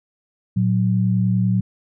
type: tone pair together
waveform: sine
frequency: 114.5 / 185 Hz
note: A#2 / F#3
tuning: -31 / 0 cents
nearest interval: minor sixth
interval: 831 cents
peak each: -18 dBFS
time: 0.56-1.61 s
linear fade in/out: 10 ms
effects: none